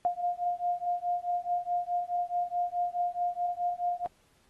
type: beating tone pair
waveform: sine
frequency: 704 / 708.7 Hz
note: F5 / F5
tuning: +14 / +25 cents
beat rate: 4.7 Hz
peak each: -31 dBFS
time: 0.05-4.06 s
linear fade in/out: 0 ms
effects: pink hiss -67 dBFS RMS until 4.49 s + AAC 32 kbps